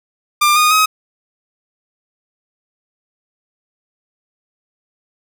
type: tone with pitch steps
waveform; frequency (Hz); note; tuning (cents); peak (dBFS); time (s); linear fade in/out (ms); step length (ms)
sawtooth; 1194 / 1229.7 / 1266.5; D6 / D#6 / D#6; +28 / -21 / +30; -6; 0.41-0.86; 10; 150
effects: none